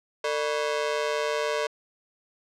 sawtooth ring-modulated tone, 523.3 Hz, C5, in tune, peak -18 dBFS, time 0.24-1.67 s, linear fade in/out 5 ms, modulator 73 Hz, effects low-pass 6000 Hz 12 dB/octave

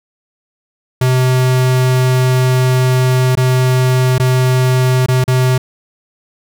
square tone with dropouts, 128.2 Hz, C3, 35 cents flat, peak -10 dBFS, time 1.01-5.58 s, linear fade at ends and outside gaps 5 ms, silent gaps 3.354-3.372 / 4.182-4.197 / 5.062-5.084 / 5.241-5.278 s, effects none

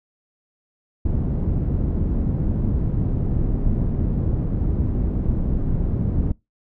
pink low-pass noise, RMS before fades -21 dBFS, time 1.05-6.32 s, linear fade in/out 5 ms, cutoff 230 Hz, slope 12 dB/octave, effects noise-tail reverb RT60 0.2 s tail -23 dB re dry

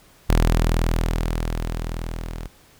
sawtooth tone with level ramp, 40.84 Hz, E1, 15 cents flat, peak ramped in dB -10 to -26 dBFS, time 0.29-2.48 s, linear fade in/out 10 ms, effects pink hiss -53 dBFS RMS until 2.79 s

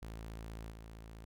sawtooth tone with level steps, 55.3 Hz, A1, 9 cents sharp, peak -40 / -45 dBFS, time 0.02-1.25 s, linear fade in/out 5 ms, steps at 0.7 s, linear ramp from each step 20 ms, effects none

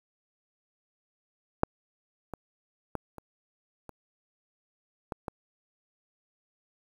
clicks, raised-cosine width 1 ms, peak -7 / -22 / -17 / -28 / -28 / -19 / -19 dBFS, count 7, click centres 1.634 / 2.337 / 2.953 / 3.183 / 3.893 / 5.122 / 5.282 s, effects 8-bit

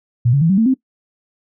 sine tone with pitch steps, 120.1 / 140.37 / 164.06 / 191.75 / 224.1 / 261.9 Hz, B2 / C#3 / E3 / G3 / A3 / C4, -48 / +22 / -8 / -38 / +32 / +2 cents, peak -10 dBFS, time 0.25-0.742 s, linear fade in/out 10 ms, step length 82 ms, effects noise-tail reverb RT60 0.1 s tail -20 dB re dry

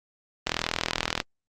click train, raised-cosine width 0.2 ms, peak -6 dBFS, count 31, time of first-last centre 0.47-1.202 s, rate 41 Hz, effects Opus 24 kbps

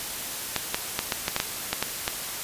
clicks, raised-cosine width 0.2 ms, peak -6 dBFS, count 10, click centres 0.563 / 0.745 / 0.991 / 1.122 / 1.281 / 1.364 / 1.401 / 1.73 / 1.826 / 2.079 s, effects white hiss -33 dBFS RMS until 2.43 s + resampled to 32000 Hz

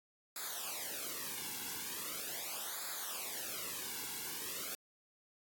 white noise with flanger, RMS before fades -42 dBFS, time 0.36-4.75 s, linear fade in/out 2 ms, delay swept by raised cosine 0.34 to 1.64 ms, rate 0.4 Hz, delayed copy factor -0.9, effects AAC 64 kbps

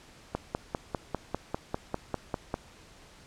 click train, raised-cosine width 1 ms, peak -15 dBFS, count 12, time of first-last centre 0.35-2.541 s, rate 5.02 Hz, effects pink hiss -54 dBFS RMS until 3.26 s + low-pass 8000 Hz 12 dB/octave

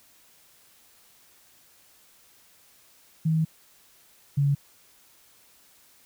sine tone pair in turn, 159.6 / 141.47 Hz, D#3 / C#3, +44 / +36 cents, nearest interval major second, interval 208 cents, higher first, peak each -20 / -19 dBFS, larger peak second, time 3.25-3.45 / 4.37-4.55 s, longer first, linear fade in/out 10 ms, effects white hiss -58 dBFS RMS until 6.05 s

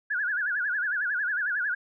sine tone with vibrato, 1568 Hz, G6, in tune, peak -25 dBFS, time 0.1-1.75 s, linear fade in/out 10 ms, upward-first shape sine, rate 11 Hz, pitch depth 170 cents each way, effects none

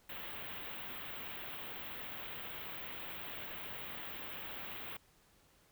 white band-stop noise, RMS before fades -45 dBFS, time 0.09-4.97 s, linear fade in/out 5 ms, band 3500 to 16000 Hz, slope 48 dB/octave, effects pink hiss -68 dBFS RMS until 5.71 s

